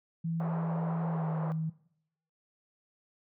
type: tone with pitch glide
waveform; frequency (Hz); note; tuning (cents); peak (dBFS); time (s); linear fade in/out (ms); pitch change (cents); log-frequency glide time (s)
sine; 165.1 to 159.48; E3 to D#3; +3 to +43; -30; 0.24-1.7; 10; -60; 1.09-1.27
type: band-pass noise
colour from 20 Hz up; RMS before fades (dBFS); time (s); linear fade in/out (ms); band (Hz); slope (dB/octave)
white; -41; 0.4-1.52; 0; 410 to 1000; 24
effects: noise-tail reverb RT60 0.7 s tail -19 dB re dry